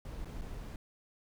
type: noise with dropouts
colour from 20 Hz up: brown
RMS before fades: -42 dBFS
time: 0.05-0.76 s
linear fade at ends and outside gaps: 2 ms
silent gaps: 0.248-0.255 / 0.412-0.417 s
effects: none